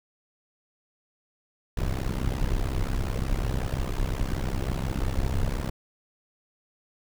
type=noise with amplitude modulation; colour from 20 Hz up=brown; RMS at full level=-23 dBFS; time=1.77-5.7 s; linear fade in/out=5 ms; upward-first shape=sine; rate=65.6 Hz; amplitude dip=95%; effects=none